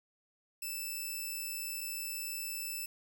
5% pulse tone pair in turn, 2637 / 2637 Hz, E7 / E7, 0 / 0 cents, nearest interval unison, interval 0 cents, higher neither, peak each -28 dBFS, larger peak neither, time 0.62-1.81 / 1.81-2.86 s, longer first, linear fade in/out 5 ms, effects none

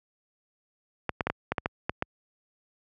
clicks, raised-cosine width 0.5 ms, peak -11 dBFS, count 9, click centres 1.093 / 1.208 / 1.27 / 1.3 / 1.52 / 1.582 / 1.659 / 1.895 / 2.024 s, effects high-pass 60 Hz 12 dB/octave

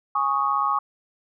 sine chord, Ab suspended fourth, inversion none, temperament equal, 830.6 / 1108.7 / 1244.5 Hz, Ab5 / Db6 / Eb6, 0 / 0 / 0 cents, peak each -27 / -22 / -25 dBFS, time 0.15-0.79 s, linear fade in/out 5 ms, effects none

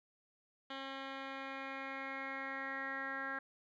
10% pulse tone with low-pass filter sweep, 270 Hz, C#4, 45 cents flat, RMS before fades -43 dBFS, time 0.7-3.39 s, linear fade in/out 5 ms, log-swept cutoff 3000 to 1700 Hz, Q 6.7, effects none

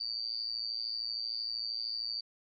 sine tone with amplitude modulation, 4615 Hz, D8, 31 cents flat, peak -30 dBFS, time 0-2.21 s, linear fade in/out 10 ms, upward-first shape sine, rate 113 Hz, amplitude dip 90%, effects none

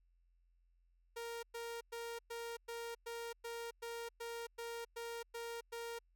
sawtooth tone bursts, 466.2 Hz, A#4, in tune, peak -39 dBFS, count 13, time 1.16-5.99 s, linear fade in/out 10 ms, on 270 ms, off 110 ms, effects added 43 Hz sine -70 dBFS peak until 6.15 s

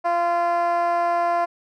10% pulse tone with band-pass filter, 344.8 Hz, F4, 22 cents flat, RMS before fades -21 dBFS, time 0.04-1.46 s, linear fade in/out 20 ms, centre 780 Hz, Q 3.8, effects none

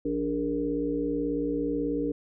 harmonic tone with a mistuned harmonic, 58.27 Hz, A#1, in tune, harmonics 1 / 3 / 5 / 7 / 8, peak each -40 / -40 / -28 / -35 / -31 dBFS, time 0.05-2.12 s, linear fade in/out 5 ms, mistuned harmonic 1, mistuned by -140 cents, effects none

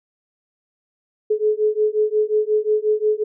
sine beating tone pair, 424.3 / 429.9 Hz, G#4 / A4, +37 / -40 cents, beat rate 5.6 Hz, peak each -19 dBFS, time 1.3-3.24 s, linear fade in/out 10 ms, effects none

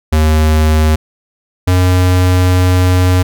square tone pair in turn, 77.78 / 91.16 Hz, D#2 / F#2, 0 / -25 cents, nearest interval minor third, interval 275 cents, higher second, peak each -8 dBFS, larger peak neither, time 0.12-0.96 / 1.67-3.23 s, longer second, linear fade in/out 10 ms, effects none

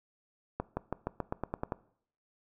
accelerating click train, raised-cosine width 1 ms, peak -18 dBFS, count 10, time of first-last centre 0.6-1.722 s, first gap 170 ms, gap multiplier 0.92, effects noise-tail reverb RT60 0.6 s tail -20 dB re dry

